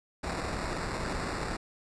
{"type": "noise with sample-and-hold", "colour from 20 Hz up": "pink", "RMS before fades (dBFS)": -34, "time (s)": [0.23, 1.57], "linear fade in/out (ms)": 10, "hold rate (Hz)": 3150, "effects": ["resampled to 22050 Hz"]}